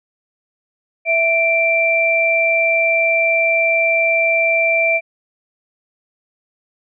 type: tone pair together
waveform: sine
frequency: 659.3 / 2352 Hz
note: E5 / D7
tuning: 0 / +2 cents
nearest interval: octave + minor seventh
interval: 2202 cents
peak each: -17 / -14 dBFS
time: 1.05-5.01 s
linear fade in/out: 50 ms
effects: none

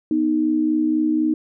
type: tone pair together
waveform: sine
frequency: 246.2 / 310.2 Hz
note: B3 / D#4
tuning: -5 / -5 cents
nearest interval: major third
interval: 400 cents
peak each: -23 / -17 dBFS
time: 0.11-1.34 s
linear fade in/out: 2 ms
effects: none

